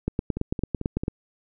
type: two click trains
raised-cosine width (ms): 3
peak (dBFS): -11 / -16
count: 10 / 4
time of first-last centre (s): 0.08-1.081 / 0.37-1.035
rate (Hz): 8.99 / 4.51
effects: none